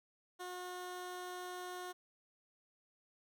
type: tone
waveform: 15% pulse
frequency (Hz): 361.3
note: F#4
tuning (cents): -41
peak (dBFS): -37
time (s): 0.39-1.93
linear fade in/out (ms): 20
effects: none